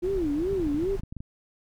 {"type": "tone with vibrato", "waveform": "sine", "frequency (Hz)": 337.1, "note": "E4", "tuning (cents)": 39, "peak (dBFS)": -24, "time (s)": [0.02, 0.97], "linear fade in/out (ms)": 20, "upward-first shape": "sine", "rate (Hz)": 2.5, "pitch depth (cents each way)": 280}
{"type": "noise", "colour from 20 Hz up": "brown", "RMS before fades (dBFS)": -36, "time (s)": [0.02, 1.01], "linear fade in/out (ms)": 20}
{"type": "clicks", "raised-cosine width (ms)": 5, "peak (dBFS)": -25, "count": 10, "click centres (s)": [0.531, 0.599, 0.671, 0.745, 0.836, 0.996, 1.035, 1.125, 1.167, 1.205]}
{"effects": []}